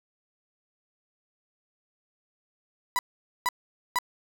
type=tone bursts; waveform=35% pulse; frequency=987.8 Hz; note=B5; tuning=in tune; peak=-21 dBFS; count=3; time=2.96-3.987 s; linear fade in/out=0 ms; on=29 ms; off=470 ms; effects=none